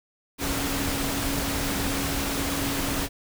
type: tone in noise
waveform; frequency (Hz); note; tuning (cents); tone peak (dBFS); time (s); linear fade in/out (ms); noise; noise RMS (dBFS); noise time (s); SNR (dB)
sine; 277.2; C#4; 0; -31; 0.38-3.09; 50; pink; -28; 0.38-3.09; -6
effects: none